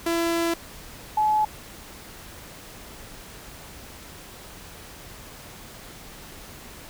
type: tone pair in turn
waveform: sawtooth / sine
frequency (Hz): 335.9 / 855.3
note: E4 / A5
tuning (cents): +33 / -49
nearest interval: octave + major third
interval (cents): 1618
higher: second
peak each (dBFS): -18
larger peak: neither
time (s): 0.06-0.54 / 1.17-1.45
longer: first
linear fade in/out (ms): 5
effects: pink hiss -43 dBFS RMS until 6.89 s